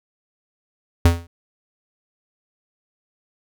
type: tone with exponential decay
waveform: square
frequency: 85 Hz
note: F2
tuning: 46 cents flat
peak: -8 dBFS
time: 1.05-1.27 s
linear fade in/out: 5 ms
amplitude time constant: 47 ms
effects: none